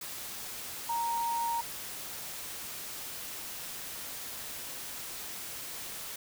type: tone in noise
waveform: sine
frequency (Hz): 932.3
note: A#5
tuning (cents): 0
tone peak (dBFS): -29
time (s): 0.89-1.61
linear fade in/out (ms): 5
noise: white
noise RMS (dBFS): -41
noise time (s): 0.01-6.16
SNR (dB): +9
effects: none